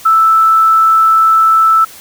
sine tone, 1318.5 Hz, E6, in tune, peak -5 dBFS, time 0.05-1.85 s, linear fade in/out 10 ms, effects white hiss -35 dBFS RMS until 2 s

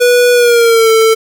square tone with pitch glide, 488.9 to 445.7 Hz, B4 to A4, -18 to +22 cents, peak -6 dBFS, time 0-1.15 s, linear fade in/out 20 ms, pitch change -160 cents, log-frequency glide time 0.33-0.9 s, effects none

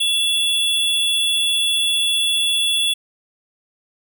square tone pair together, 2717 / 3423 Hz, F7 / A7, -48 / -48 cents, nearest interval major third, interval 400 cents, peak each -27 / -17 dBFS, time 0-2.94 s, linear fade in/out 10 ms, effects none

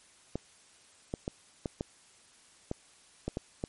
clicks, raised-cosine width 2 ms, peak -19 dBFS, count 9, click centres 0.356 / 1.139 / 1.279 / 1.658 / 1.809 / 2.714 / 3.28 / 3.371 / 3.639 s, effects white hiss -60 dBFS RMS until 3.68 s + MP3 48 kbps

